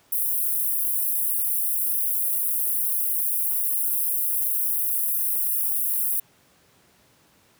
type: high-pass noise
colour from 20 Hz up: white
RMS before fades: -24 dBFS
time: 0.12-6.2 s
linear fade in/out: 5 ms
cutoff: 10000 Hz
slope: 48 dB/octave
effects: pink hiss -59 dBFS RMS until 7.59 s + high-pass 100 Hz 12 dB/octave